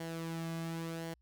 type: tone with flanger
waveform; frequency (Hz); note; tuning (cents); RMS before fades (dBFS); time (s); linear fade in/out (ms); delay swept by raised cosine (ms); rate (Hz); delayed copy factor
sawtooth; 164.81; E3; 0; -40; 0-1.14; 5; 0.79 to 2.19; 0.92; -0.5
effects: added 60 Hz sine -67 dBFS peak until 1.21 s